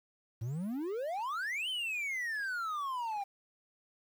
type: exponential two-way sweep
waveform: triangle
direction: up then down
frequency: 106.3 to 3136 to 783 Hz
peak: -32 dBFS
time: 0.41-3.24 s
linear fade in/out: 10 ms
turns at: 1.69 s
effects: 10-bit